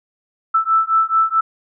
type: beating tone pair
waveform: sine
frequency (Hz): 1318.5 / 1323.1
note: E6 / E6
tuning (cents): 0 / +6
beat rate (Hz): 4.6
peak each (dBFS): -16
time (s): 0.54-1.41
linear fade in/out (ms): 10
effects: none